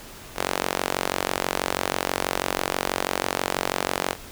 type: tone with high-pass filter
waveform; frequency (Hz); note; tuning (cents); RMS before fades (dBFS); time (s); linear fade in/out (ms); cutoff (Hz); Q
sawtooth; 46.16; F#1; -3; -27; 0.35-4.16; 50; 510; 0.8
effects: pink hiss -42 dBFS RMS until 4.31 s